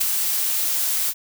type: noise with ADSR envelope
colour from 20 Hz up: blue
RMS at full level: -17 dBFS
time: 0-1.14 s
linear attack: 14 ms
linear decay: 8 ms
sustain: -5 dB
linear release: 49 ms
effects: none